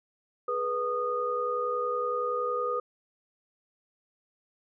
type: tone cluster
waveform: sine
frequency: 420.1 / 490.8 / 1232 Hz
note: G#4 / B4 / D#6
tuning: +20 / -11 / -17 cents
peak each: -36 / -30 / -30 dBFS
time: 0.48-2.8 s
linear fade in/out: 5 ms
effects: none